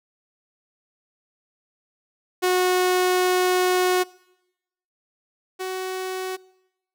sawtooth tone pair in turn, 365.3 / 373.6 Hz, F#4 / F#4, -22 / +17 cents, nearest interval unison, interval 39 cents, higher second, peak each -14 / -23 dBFS, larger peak first, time 2.42-4.04 / 5.59-6.37 s, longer first, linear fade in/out 20 ms, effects noise-tail reverb RT60 0.9 s tail -23 dB re dry

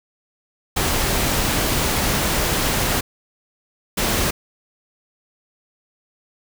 pink noise bursts at uneven times, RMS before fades -20 dBFS, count 2, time 0.76-3.01 / 3.97-4.31 s, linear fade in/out 10 ms, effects none

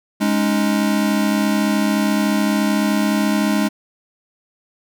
square chord, Ab suspended fourth, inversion none, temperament equal, 207.7 / 277.2 / 311.1 Hz, Ab3 / Db4 / Eb4, 0 / 0 / 0 cents, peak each -18 / -23 / -23 dBFS, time 0.2-3.69 s, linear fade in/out 20 ms, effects none

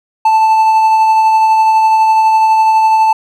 triangle tone with tremolo, 880 Hz, A5, in tune, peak -3 dBFS, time 0.25-3.13 s, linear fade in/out 5 ms, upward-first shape triangle, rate 12 Hz, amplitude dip 30%, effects none

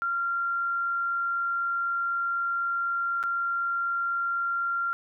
sine tone with dropouts, 1382 Hz, F6, 19 cents flat, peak -25 dBFS, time 0.02-4.93 s, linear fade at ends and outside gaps 0 ms, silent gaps 3.229-3.237 s, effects none

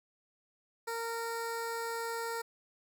15% pulse tone with notch filter, 461 Hz, A#4, 19 cents flat, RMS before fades -37 dBFS, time 0.87-2.42 s, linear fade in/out 10 ms, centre 3000 Hz, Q 1.4, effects none

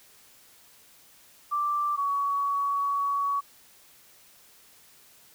sine tone pair in turn, 1174.7 / 1126.1 Hz, D6 / C#6, 0 / +27 cents, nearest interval minor second, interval 73 cents, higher first, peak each -24 dBFS, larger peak neither, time 1.51-1.97 / 1.97-3.41 s, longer second, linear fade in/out 20 ms, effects white hiss -56 dBFS RMS until 5.34 s

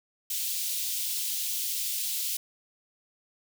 white high-pass noise, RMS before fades -31 dBFS, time 0.3-2.37 s, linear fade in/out 5 ms, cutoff 2900 Hz, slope 24 dB/octave, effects none

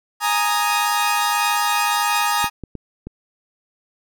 sawtooth chord, Ab suspended second, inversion none, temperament equal, 830.6 / 932.3 / 1244.5 Hz, Ab5 / Bb5 / Eb6, 0 / 0 / 0 cents, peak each -18 dBFS, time 0.2-2.5 s, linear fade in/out 50 ms
clicks, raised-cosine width 3 ms, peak -18 dBFS, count 4, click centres 2.443 / 2.637 / 2.753 / 3.07 s
effects none

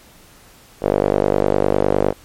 sawtooth tone with band-pass filter, 49.81 Hz, G1, 28 cents sharp, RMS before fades -17 dBFS, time 0.81-2.14 s, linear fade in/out 50 ms, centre 510 Hz, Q 2.3, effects pink hiss -47 dBFS RMS until 2.24 s + MP3 64 kbps

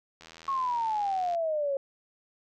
click train, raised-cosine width 0.2 ms, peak -30 dBFS, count 94, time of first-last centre 0.21-1.348 s, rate 81.7 Hz
sine exponential sweep, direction down, 1108.7 to 541 Hz, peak -26 dBFS, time 0.48-1.77 s, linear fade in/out 2 ms
effects none

